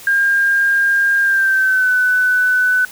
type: tone with pitch glide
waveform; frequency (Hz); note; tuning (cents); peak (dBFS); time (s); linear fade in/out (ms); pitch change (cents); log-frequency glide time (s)
sine; 1607 to 1499.4; G6 to F#6; +43 to +23; -11; 0.07-2.85; 2; -120; 1.21-1.93
effects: white hiss -37 dBFS RMS until 2.91 s